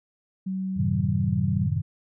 sine tone, 189.2 Hz, F#3, 39 cents sharp, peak -26 dBFS, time 0.46-1.67 s, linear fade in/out 10 ms
sine chord, F# diminished seventh, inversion none, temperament equal, 92.5 / 110 / 130.81 / 155.56 Hz, F#2 / A2 / C3 / Eb3, 0 / 0 / 0 / 0 cents, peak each -28 dBFS, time 0.76-1.82 s, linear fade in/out 20 ms
effects none

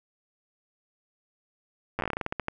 slowing click train, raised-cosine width 0.5 ms, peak -14 dBFS, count 15, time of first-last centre 1.99-2.484 s, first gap 9 ms, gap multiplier 1.19, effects none

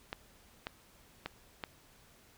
clicks, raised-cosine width 0.3 ms, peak -21 dBFS, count 4, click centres 0.129 / 0.669 / 1.26 / 1.638 s, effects pink hiss -62 dBFS RMS until 2.37 s

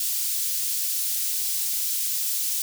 white high-pass noise, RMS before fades -26 dBFS, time 0-2.62 s, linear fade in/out 2 ms, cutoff 4600 Hz, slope 12 dB/octave, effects none

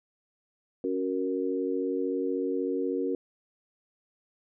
sine chord, F# major, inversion second, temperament equal, 277.2 / 370 / 466.2 Hz, C#4 / F#4 / A#4, 0 / 0 / 0 cents, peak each -31 dBFS, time 0.84-3.15 s, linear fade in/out 2 ms, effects none

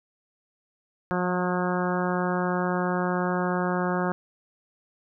harmonic tone with a mistuned harmonic, 180.3 Hz, F#3, 45 cents flat, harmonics 1 / 2 / 3 / 4 / 5 / 6 / 7 / 8 / 9, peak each -27 / -30 / -32 / -33 / -34 / -35 / -35 / -36 / -37 dBFS, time 1.11-4.12 s, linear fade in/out 0 ms, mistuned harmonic 1, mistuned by -19 cents, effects none

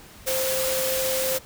sine tone in noise, 523.3 Hz, C5, in tune, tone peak -25 dBFS, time 0.26-1.39 s, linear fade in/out 20 ms, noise white, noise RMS -27 dBFS, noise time 0.26-1.39 s, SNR -1 dB, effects pink hiss -47 dBFS RMS until 1.45 s

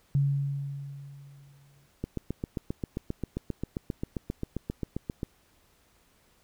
sine tone with exponential decay, 140 Hz, C#3, 18 cents sharp, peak -20 dBFS, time 0.15-1.86 s, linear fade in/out 0 ms, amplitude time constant 370 ms
click train, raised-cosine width 3 ms, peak -18 dBFS, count 25, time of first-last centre 2.04-5.231 s, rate 7.52 Hz
effects pink hiss -65 dBFS RMS until 6.43 s

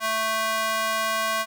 square tone with high-pass filter, 220.7 Hz, A3, 5 cents sharp, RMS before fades -25 dBFS, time 0-1.46 s, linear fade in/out 50 ms, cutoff 1000 Hz, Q 1.5, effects none

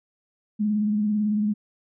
sine tone with vibrato, 210.3 Hz, G#3, 22 cents sharp, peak -20 dBFS, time 0.59-1.54 s, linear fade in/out 20 ms, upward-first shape sine, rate 18 Hz, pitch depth 40 cents each way, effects none

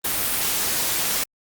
white noise, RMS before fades -23 dBFS, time 0.04-1.24 s, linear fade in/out 10 ms, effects Opus 32 kbps

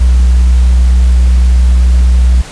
sine tone with tanh clipping, 61.8 Hz, B1, 2 cents sharp, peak -4 dBFS, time 0-2.42 s, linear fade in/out 10 ms, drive 1 dB, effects pink hiss -29 dBFS RMS until 2.51 s + resampled to 22050 Hz

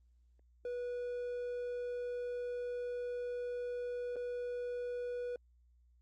triangle tone with dropouts, 488.4 Hz, B4, 19 cents flat, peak -35 dBFS, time 0.65-5.36 s, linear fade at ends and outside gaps 2 ms, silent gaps 4.159-4.164 s, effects added 60 Hz sine -64 dBFS peak until 6.01 s + Opus 24 kbps

